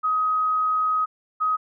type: tone pair in turn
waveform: sine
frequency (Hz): 1261 / 1261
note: D#6 / D#6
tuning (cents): +23 / +23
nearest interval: unison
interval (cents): 0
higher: neither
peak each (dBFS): -19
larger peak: neither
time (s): 0.03-1.06 / 1.4-1.57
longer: first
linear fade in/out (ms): 20
effects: none